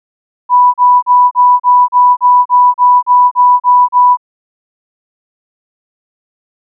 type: tone bursts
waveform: sine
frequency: 987.8 Hz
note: B5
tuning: in tune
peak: -3 dBFS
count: 13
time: 0.49-4.172 s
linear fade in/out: 50 ms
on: 250 ms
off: 36 ms
effects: none